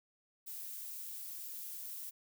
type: noise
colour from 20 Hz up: violet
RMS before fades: -45 dBFS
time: 0.46-2.11 s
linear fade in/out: 20 ms
effects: none